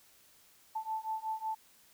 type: beating tone pair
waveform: sine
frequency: 876 / 881.4 Hz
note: A5 / A5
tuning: -8 / +3 cents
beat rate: 5.4 Hz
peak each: -38 / -37 dBFS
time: 0.75-1.55 s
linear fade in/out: 10 ms
effects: white hiss -63 dBFS RMS until 1.93 s